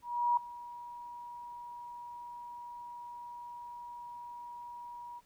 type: tone with ADSR envelope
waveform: sine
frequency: 960 Hz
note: B5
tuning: 49 cents flat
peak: -24 dBFS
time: 0.02-5.21 s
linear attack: 350 ms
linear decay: 4 ms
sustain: -19 dB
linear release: 35 ms
effects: pink hiss -69 dBFS RMS until 5.25 s